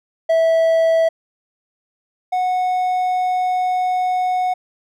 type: tone pair in turn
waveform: triangle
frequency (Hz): 654 / 734.1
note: E5 / F#5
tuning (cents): -14 / -14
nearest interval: major second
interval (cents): 200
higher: second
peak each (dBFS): -10 / -14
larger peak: first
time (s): 0.29-1.09 / 2.32-4.54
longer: second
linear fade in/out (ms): 10
effects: none